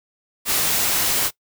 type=noise; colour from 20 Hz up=white; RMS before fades=-20 dBFS; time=0.45-1.31 s; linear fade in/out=50 ms; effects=noise-tail reverb RT60 0.1 s tail -21 dB re dry